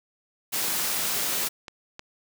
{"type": "high-pass noise", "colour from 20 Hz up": "white", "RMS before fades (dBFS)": -27, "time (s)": [0.52, 1.49], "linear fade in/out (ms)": 20, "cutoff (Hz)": 120, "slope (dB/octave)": 24}
{"type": "clicks", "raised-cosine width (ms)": 0.2, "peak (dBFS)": -21, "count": 4, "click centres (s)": [1.17, 1.322, 1.682, 1.994]}
{"effects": []}